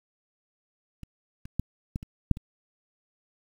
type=clicks; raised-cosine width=5 ms; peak=-28 / -29 / -14 / -18 / -28 / -7 / -26 dBFS; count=7; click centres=1.033 / 1.455 / 1.596 / 1.959 / 2.029 / 2.313 / 2.371 s; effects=8-bit